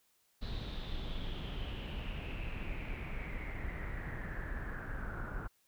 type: noise with low-pass filter sweep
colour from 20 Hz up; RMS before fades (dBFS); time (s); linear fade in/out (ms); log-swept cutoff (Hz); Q
brown; -40; 0.41-5.48; 20; 4000 to 1400; 7.1
effects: white hiss -73 dBFS RMS until 5.67 s

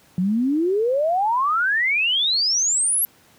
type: exponential sweep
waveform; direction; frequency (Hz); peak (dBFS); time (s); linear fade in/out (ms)
sine; up; 174.61 to 11770; -17; 0.18-3.05; 0
effects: pink hiss -54 dBFS RMS until 3.38 s + high-pass 100 Hz 12 dB/octave

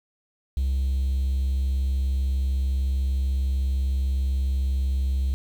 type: tone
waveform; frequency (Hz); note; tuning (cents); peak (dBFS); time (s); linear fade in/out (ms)
triangle; 66.6; C2; +31; -18; 0.57-5.34; 0
effects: tanh soft clip ceiling -16 dBFS + 8-bit

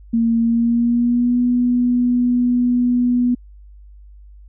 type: tone with pitch glide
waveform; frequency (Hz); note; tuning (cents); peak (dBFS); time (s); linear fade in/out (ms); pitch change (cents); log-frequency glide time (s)
sine; 230 to 245.1; A#3 to B3; -23 to -13; -13; 0.13-3.35; 10; +110; 0.39-1.4
effects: added 50 Hz sine -39 dBFS peak until 4.48 s

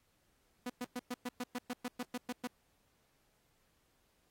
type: tone bursts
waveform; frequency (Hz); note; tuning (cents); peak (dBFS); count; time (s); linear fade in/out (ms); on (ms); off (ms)
sawtooth; 246.9; B3; 0; -33; 13; 0.66-2.474; 5; 38; 110
effects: pink hiss -75 dBFS RMS until 4.3 s + AAC 48 kbps

